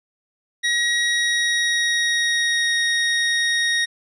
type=tone with pitch glide; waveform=25% pulse; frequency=1900 to 1869.5 Hz; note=A#6 to A#6; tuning=+33 to +4 cents; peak=-14 dBFS; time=0.63-3.86 s; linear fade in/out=20 ms; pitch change=-29 cents; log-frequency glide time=1.06-2.78 s; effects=resampled to 22050 Hz